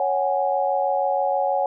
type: chord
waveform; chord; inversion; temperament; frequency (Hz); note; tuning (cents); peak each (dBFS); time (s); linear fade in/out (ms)
sine; C# suspended fourth; none; equal with one note detuned; 554.4 / 744.3 / 830.6; C#5 / F#5 / G#5; 0 / +10 / 0; -23 / -23 / -24; 0-1.66; 2
effects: none